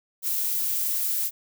violet noise, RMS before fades -26 dBFS, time 0.22-1.31 s, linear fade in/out 50 ms, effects none

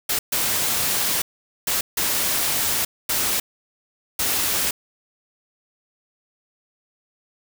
white noise bursts at uneven times, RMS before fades -22 dBFS, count 6, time 0.09-0.19 / 0.32-1.22 / 1.67-1.81 / 1.97-2.85 / 3.09-3.4 / 4.19-4.71 s, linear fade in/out 5 ms, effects none

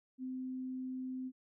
sine tone, 257.7 Hz, C4, 26 cents flat, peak -38 dBFS, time 0.18-1.32 s, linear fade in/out 50 ms, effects none

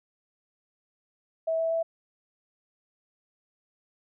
sine tone with pitch steps, 650 / 654.5 / 659.1 Hz, E5 / E5 / E5, -24 / -13 / 0 cents, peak -24 dBFS, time 1.47-1.83 s, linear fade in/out 10 ms, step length 120 ms, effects none

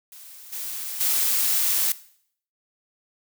blue noise with level steps, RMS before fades -44 / -32 / -22 dBFS, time 0.12-1.92 s, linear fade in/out 2 ms, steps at 0.52 / 1 s, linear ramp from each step 10 ms, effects noise-tail reverb RT60 0.6 s tail -17 dB re dry

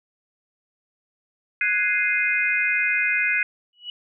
sine chord, Ab dominant seventh, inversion third, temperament equal, 1480 / 1661.2 / 2093 / 2489 Hz, Gb6 / Ab6 / C7 / Eb7, 0 / 0 / 0 / 0 cents, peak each -27 / -27 / -23 / -23 dBFS, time 1.61-3.43 s, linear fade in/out 2 ms
sine tone with exponential growth, 2932 Hz, F#7, 16 cents flat, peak -27 dBFS, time 3.73-3.9 s, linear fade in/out 2 ms, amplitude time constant 36 ms
effects none

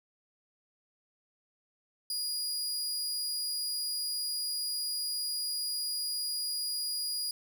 sawtooth tone, 4879 Hz, D#8, 35 cents flat, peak -29 dBFS, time 2.1-7.31 s, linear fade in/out 2 ms, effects none

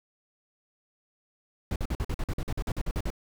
brown noise bursts, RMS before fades -29 dBFS, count 15, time 1.71-3.103 s, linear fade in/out 2 ms, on 49 ms, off 47 ms, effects none

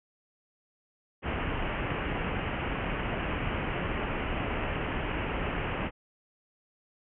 pink low-pass noise, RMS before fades -32 dBFS, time 1.22-5.91 s, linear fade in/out 50 ms, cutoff 3000 Hz, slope 96 dB/octave, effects none

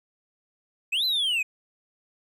triangle linear two-way sweep, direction up then down, 2430 to 4106 to 2430 Hz, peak -21 dBFS, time 0.92-1.43 s, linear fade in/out 10 ms, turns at 1.05 s, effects none

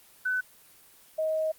sine tone pair in turn, 1505 / 630.4 Hz, F#6 / D#5, +29 / +23 cents, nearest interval octave + minor third, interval 1506 cents, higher first, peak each -25 dBFS, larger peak neither, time 0.25-0.41 / 1.18-1.52 s, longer second, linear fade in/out 10 ms, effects white hiss -56 dBFS RMS until 1.58 s + Opus 24 kbps

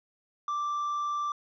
triangle tone with hard clipping, 1174.7 Hz, D6, in tune, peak -29 dBFS, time 0.48-1.32 s, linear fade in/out 2 ms, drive 5 dB, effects resampled to 16000 Hz

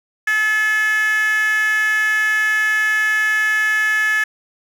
10% pulse tone with high-pass filter, 430 Hz, A4, 40 cents flat, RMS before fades -17 dBFS, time 0.27-4.24 s, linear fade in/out 5 ms, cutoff 1700 Hz, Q 7.8, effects none

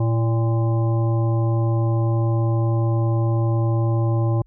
harmonic tone with a mistuned harmonic, 115.1 Hz, A#2, 22 cents flat, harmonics 1 / 3 / 5 / 7 / 9, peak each -17 / -27 / -31 / -34 / -36 dBFS, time 0-4.42 s, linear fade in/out 5 ms, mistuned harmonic 3, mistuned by -44 cents, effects added 46 Hz sine -51 dBFS peak until 4.46 s

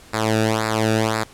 sawtooth tone with flanger, 110.2 Hz, A2, 3 cents sharp, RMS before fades -20 dBFS, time 0.13-1.24 s, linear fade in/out 10 ms, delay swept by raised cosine 0.32 to 0.97 ms, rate 1.9 Hz, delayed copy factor -0.85, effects pink hiss -46 dBFS RMS until 1.33 s + low-pass 11000 Hz 12 dB/octave

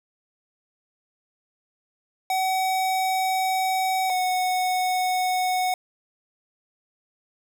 square tone pair in turn, 755 / 737.3 Hz, F#5 / F#5, +35 / -6 cents, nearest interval unison, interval 41 cents, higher first, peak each -22 dBFS, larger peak neither, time 2.3-4.1 / 4.1-5.74 s, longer first, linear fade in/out 2 ms, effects none

